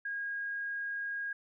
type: tone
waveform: sine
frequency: 1633 Hz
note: G#6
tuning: 30 cents flat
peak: -34 dBFS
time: 0.05-1.33 s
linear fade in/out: 5 ms
effects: none